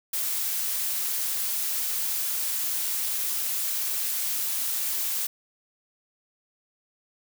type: noise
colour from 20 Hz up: blue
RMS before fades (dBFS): -28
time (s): 0.13-5.27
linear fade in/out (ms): 5
effects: none